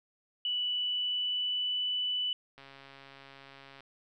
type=tone with pitch glide; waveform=sine; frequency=2960 to 2982 Hz; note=F#7 to F#7; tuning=0 to +13 cents; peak=-29 dBFS; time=0.45-2.33 s; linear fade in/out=2 ms; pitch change=+13 cents; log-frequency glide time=0.56-1.8 s
type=click train; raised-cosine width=0.3 ms; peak=-35 dBFS; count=169; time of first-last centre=2.58-3.806 s; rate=137 Hz
effects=none